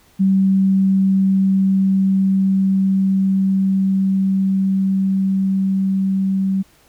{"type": "tone with level ramp", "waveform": "sine", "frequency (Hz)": 192.3, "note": "G3", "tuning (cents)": -33, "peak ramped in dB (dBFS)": [-11, -15], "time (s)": [0.19, 6.63], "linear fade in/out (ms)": 20, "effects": ["pink hiss -53 dBFS RMS until 6.88 s"]}